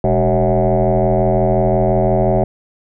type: tone with frequency modulation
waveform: sine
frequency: 379.2 Hz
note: F#4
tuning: 43 cents sharp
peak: -10 dBFS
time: 0.04-2.44 s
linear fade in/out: 2 ms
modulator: 85.7 Hz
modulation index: 4.1
effects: tanh soft clip ceiling -6 dBFS